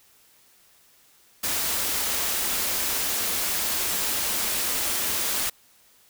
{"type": "band-stop noise", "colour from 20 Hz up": "white", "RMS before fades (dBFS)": -26, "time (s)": [1.43, 5.5], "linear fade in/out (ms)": 10, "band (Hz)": [110, 170], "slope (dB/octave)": 96, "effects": ["white hiss -58 dBFS RMS until 6.09 s"]}